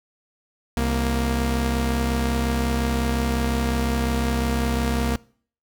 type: tone pair together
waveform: sawtooth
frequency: 65.6 / 233.8 Hz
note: C2 / A#3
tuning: +5 / +5 cents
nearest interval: octave + minor seventh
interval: 2200 cents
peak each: -19 / -20 dBFS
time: 0.77-5.16 s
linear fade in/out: 0 ms
effects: noise-tail reverb RT60 0.5 s tail -23 dB re dry